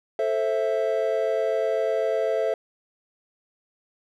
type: chord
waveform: triangle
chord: A minor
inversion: none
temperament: just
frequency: 440 / 528 / 660 Hz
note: A4 / C5 / E5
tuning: 0 / +16 / +2 cents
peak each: -24 / -25 / -23 dBFS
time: 0.19-2.54 s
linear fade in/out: 2 ms
effects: none